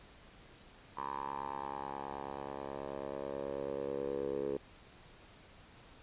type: tone with band-pass filter sweep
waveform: 10% pulse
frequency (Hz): 69.3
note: C#2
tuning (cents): 0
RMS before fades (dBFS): -40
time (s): 0.97-4.57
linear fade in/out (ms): 5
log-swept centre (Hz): 990 to 440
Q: 5.1
effects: pink hiss -58 dBFS RMS until 6.02 s + resampled to 8000 Hz